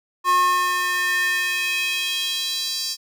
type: tone with high-pass filter sweep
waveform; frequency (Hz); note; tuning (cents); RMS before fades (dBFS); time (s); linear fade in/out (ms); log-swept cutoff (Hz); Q
square; 360.7; F#4; -44; -22; 0.24-2.97; 50; 1000 to 5000; 3.7
effects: none